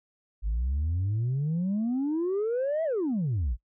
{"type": "exponential two-way sweep", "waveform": "sine", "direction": "up then down", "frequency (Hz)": [49.3, 665, 49.3], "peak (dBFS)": -23, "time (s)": [0.42, 3.57], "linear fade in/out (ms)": 50, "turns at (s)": 2.84, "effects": ["noise-tail reverb RT60 0.1 s tail -23 dB re dry", "tanh soft clip ceiling -23 dBFS"]}